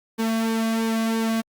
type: tone with flanger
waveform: sawtooth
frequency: 224.9 Hz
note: A3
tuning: 38 cents sharp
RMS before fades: -23 dBFS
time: 0.18-1.42 s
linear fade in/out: 20 ms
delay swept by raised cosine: 1.5 to 2.31 ms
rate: 3 Hz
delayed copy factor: -0.6
effects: Opus 48 kbps